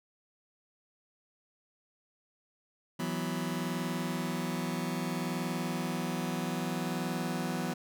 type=chord; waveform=sawtooth; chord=E suspended second; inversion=none; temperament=just; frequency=164.81 / 185.42 / 247.2 Hz; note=E3 / F#3 / B3; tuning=0 / +4 / +2 cents; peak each=-32 dBFS; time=2.99-7.74 s; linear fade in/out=10 ms; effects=none